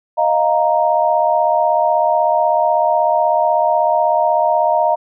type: chord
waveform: sine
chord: Eb suspended second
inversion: none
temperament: equal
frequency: 622.3 / 698.5 / 932.3 Hz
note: Eb5 / F5 / Bb5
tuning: 0 / 0 / 0 cents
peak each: -16 dBFS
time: 0.17-4.96 s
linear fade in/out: 20 ms
effects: none